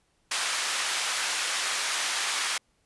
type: band-pass noise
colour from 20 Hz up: pink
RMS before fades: -29 dBFS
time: 0.31-2.58 s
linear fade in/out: 5 ms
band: 1300 to 10000 Hz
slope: 12 dB/octave
effects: pink hiss -70 dBFS RMS until 2.85 s + resampled to 24000 Hz